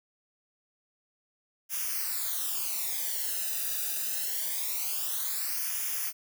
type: noise with flanger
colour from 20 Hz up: blue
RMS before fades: -32 dBFS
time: 1.69-6.13 s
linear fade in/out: 50 ms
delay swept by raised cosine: 0.24 to 0.93 ms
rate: 0.24 Hz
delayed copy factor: -0.85
effects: none